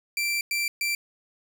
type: tone bursts at uneven times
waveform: sawtooth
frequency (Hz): 2349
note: D7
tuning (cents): 0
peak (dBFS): -21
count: 3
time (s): 0.17-0.41 / 0.51-0.68 / 0.81-0.95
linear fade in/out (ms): 2
effects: none